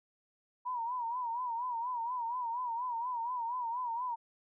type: tone with vibrato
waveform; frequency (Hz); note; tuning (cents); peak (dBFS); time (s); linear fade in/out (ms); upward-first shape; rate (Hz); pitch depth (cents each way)
sine; 961; B5; -48; -33; 0.65-4.16; 20; sine; 4.2; 95
effects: none